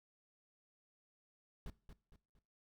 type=noise with echo; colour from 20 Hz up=brown; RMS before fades=-45 dBFS; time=1.66-1.7 s; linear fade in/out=2 ms; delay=230 ms; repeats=3; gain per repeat=-8 dB; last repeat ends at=2.39 s; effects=noise-tail reverb RT60 0.4 s tail -20 dB re dry

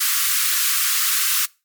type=high-pass noise; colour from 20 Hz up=white; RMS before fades=-19 dBFS; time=0-1.46 s; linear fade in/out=10 ms; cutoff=1100 Hz; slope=96 dB/octave; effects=noise-tail reverb RT60 0.3 s tail -24 dB re dry + MP3 96 kbps

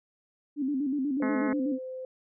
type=tone with vibrato; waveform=sine; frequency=276.9 Hz; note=C#4; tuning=2 cents flat; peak=-26 dBFS; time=0.56-1.79 s; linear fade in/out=50 ms; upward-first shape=square; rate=8.2 Hz; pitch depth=95 cents each way
type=tone; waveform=sine; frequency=516 Hz; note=C5; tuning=24 cents flat; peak=-35 dBFS; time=1.2-2.05 s; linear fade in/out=2 ms
type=harmonic tone; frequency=213.6 Hz; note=G#3; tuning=49 cents sharp; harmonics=1 / 2 / 3 / 4 / 5 / 6 / 7 / 8 / 9 / 10; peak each=-34 / -37 / -39 / -40 / -41 / -42 / -42 / -43 / -44 / -44 dBFS; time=1.22-1.53 s; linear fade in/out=2 ms
effects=none

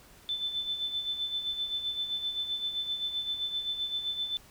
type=tone with tremolo; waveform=sine; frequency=3523 Hz; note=A7; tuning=1 cent sharp; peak=-28 dBFS; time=0.29-4.37 s; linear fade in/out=0 ms; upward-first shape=sine; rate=7.7 Hz; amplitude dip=60%; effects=pink hiss -56 dBFS RMS until 4.5 s

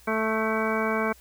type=harmonic tone with a mistuned harmonic; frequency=220 Hz; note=A3; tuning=in tune; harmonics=1 / 2 / 3 / 4 / 5 / 6 / 7 / 9 / 10; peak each=-29 / -29 / -31 / -35 / -31 / -35 / -32 / -40 / -34 dBFS; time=0.07-1.13 s; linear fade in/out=10 ms; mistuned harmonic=10; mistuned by=+52 cents; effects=added 60 Hz sine -55 dBFS peak until 1.2 s + white hiss -55 dBFS RMS until 1.2 s

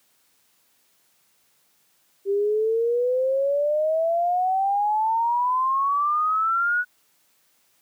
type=exponential sweep; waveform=sine; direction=up; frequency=392 to 1480 Hz; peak=-19 dBFS; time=2.25-6.85 s; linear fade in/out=50 ms; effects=white hiss -64 dBFS RMS until 7.81 s + high-pass 100 Hz 12 dB/octave

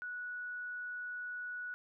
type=tone; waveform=sine; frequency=1470 Hz; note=F#6; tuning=12 cents flat; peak=-39 dBFS; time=0.02-1.74 s; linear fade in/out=0 ms; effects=none

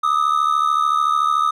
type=ring-modulated tone; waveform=triangle; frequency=1240 Hz; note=D#6; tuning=6 cents flat; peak=-10 dBFS; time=0.03-1.51 s; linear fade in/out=10 ms; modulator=36.8 Hz; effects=none

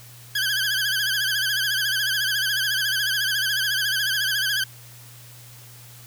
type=tone with vibrato; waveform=20% pulse; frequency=1600 Hz; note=G6; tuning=35 cents sharp; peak=-16 dBFS; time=0.35-4.64 s; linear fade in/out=5 ms; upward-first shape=sine; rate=14 Hz; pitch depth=96 cents each way; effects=added 120 Hz sine -45 dBFS peak until 6.06 s + white hiss -47 dBFS RMS until 6.06 s

